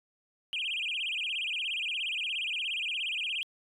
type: tone with vibrato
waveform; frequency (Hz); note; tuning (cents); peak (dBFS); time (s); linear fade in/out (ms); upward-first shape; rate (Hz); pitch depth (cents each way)
sine; 2794; F7; 0; -29; 0.53-3.43; 0; sine; 17; 270
effects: tanh soft clip ceiling -27 dBFS